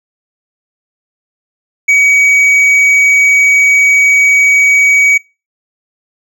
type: tone with hard clipping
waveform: triangle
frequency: 2263 Hz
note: C#7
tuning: 35 cents sharp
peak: -6 dBFS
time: 1.88-5.18 s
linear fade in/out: 10 ms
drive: 7 dB
effects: noise-tail reverb RT60 0.3 s tail -24 dB re dry